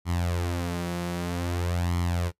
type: tone with flanger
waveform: sawtooth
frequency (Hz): 87.2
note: F2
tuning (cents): -2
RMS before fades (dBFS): -28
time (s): 0.05-2.32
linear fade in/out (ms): 50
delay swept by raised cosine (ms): 0.94 to 5.54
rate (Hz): 0.52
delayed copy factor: +0.65
effects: noise-tail reverb RT60 0.1 s tail -21 dB re dry + resampled to 32000 Hz